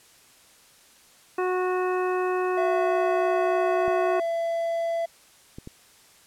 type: harmonic tone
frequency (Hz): 366.7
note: F#4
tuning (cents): -15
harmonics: 1 / 2 / 3 / 4 / 5 / 7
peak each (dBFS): -24 / -31 / -31 / -37 / -39 / -40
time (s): 1.38-4.2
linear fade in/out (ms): 5
type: tone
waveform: triangle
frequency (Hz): 670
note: E5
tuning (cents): +28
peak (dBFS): -22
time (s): 2.57-5.06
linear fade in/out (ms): 10
type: clicks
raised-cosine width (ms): 3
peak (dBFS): -25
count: 3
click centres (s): 3.88 / 5.585 / 5.674
effects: white hiss -55 dBFS RMS until 6.26 s + low-pass 11000 Hz 12 dB/octave